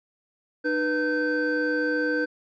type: tone cluster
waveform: triangle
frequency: 303.8 / 491.2 / 1547 Hz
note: D#4 / B4 / G6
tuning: -41 / -9 / -23 cents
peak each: -25 dBFS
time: 0.64-2.26 s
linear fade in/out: 20 ms
effects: resampled to 16000 Hz